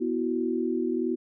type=chord; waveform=sine; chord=B suspended fourth; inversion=none; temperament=just; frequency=246.9 / 329.3 / 370.4 Hz; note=B3 / E4 / F#4; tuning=0 / -2 / +2 cents; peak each=-29 dBFS; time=0-1.16 s; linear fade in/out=20 ms; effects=none